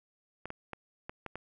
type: clicks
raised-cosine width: 0.5 ms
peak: -24 dBFS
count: 6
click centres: 0.456 / 0.504 / 0.733 / 1.095 / 1.263 / 1.356 s
effects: none